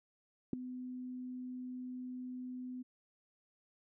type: tone with ADSR envelope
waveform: sine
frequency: 252.2 Hz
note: B3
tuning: 36 cents sharp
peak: -25 dBFS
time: 0.53-2.83 s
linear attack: 3 ms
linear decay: 5 ms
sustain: -16 dB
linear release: 16 ms
effects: none